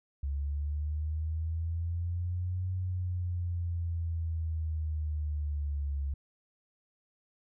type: linear two-way sweep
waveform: sine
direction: up then down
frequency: 69.3 to 92.5 to 69.3 Hz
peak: -30 dBFS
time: 0.23-6.14 s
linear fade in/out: 5 ms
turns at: 2.72 s
effects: none